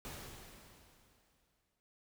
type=noise with exponential decay; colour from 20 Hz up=pink; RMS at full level=-45 dBFS; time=0.05-1.8 s; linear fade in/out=0 ms; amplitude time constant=380 ms; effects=none